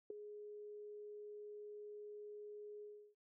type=tone with ADSR envelope; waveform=sine; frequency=417.4 Hz; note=G#4; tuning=9 cents sharp; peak=-38 dBFS; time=0.1-3.15 s; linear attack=4 ms; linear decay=6 ms; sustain=-11 dB; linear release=330 ms; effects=none